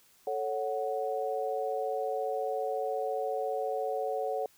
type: chord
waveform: sine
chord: F# minor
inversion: first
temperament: equal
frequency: 440 / 554.4 / 740 Hz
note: A4 / C#5 / F#5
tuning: 0 / 0 / 0 cents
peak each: -34 dBFS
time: 0.27-4.46 s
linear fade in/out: 2 ms
effects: white hiss -63 dBFS RMS until 4.57 s